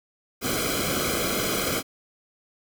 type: noise with comb filter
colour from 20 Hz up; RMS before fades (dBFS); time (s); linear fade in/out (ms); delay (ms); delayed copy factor
pink; -26; 0.41-1.83; 50; 1.1; -0.9
effects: none